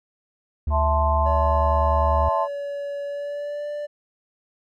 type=tone; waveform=triangle; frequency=73.42 Hz; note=D2; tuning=in tune; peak=-18 dBFS; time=0.67-2.29 s; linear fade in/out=5 ms
type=chord; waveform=sine; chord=A minor; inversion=second; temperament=equal; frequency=659.3 / 880 / 1046.5 Hz; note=E5 / A5 / C6; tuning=0 / 0 / 0 cents; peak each=-24 dBFS; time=0.7-2.48 s; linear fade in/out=50 ms
type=tone with pitch glide; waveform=triangle; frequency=569 to 588.4 Hz; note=C#5 to D5; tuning=+45 to +3 cents; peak=-25 dBFS; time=1.25-3.87 s; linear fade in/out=20 ms; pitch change=+58 cents; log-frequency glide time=3.04-3.68 s
effects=none